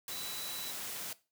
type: tone in noise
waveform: sine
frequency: 3951 Hz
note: B7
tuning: in tune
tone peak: -43 dBFS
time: 0.11-0.71 s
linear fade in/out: 2 ms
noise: white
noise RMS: -41 dBFS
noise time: 0.08-1.13 s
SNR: -5 dB
effects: noise-tail reverb RT60 0.3 s tail -18 dB re dry + high-pass 100 Hz 12 dB/octave